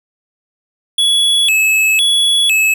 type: tone with vibrato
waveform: square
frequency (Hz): 2961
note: F#7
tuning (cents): +1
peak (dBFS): -10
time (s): 0.98-2.74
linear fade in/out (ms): 5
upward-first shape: square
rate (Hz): 0.99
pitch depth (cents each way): 230
effects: none